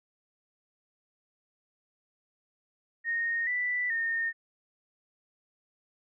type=tone with pitch steps; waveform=sine; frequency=1854 / 1976 / 1832 Hz; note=A#6 / B6 / A#6; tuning=-10 / 0 / -31 cents; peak=-27 dBFS; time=3.04-4.33 s; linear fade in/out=50 ms; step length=430 ms; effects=none